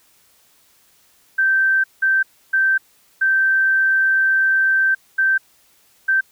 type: tone bursts at uneven times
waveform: sine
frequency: 1558 Hz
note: G6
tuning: 11 cents flat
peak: -13 dBFS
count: 6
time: 1.38-1.84 / 2.02-2.23 / 2.53-2.78 / 3.21-4.95 / 5.18-5.38 / 6.08-6.21 s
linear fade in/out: 10 ms
effects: white hiss -56 dBFS RMS until 6.31 s